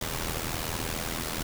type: noise with amplitude modulation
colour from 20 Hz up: pink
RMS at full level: -29 dBFS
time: 0.01-1.43 s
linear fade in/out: 5 ms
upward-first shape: sine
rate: 81 Hz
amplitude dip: 75%
effects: none